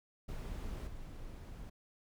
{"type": "noise with level steps", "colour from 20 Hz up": "brown", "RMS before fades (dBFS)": [-41, -47], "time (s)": [0.28, 1.7], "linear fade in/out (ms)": 10, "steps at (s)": 0.87, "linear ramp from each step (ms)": 5, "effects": []}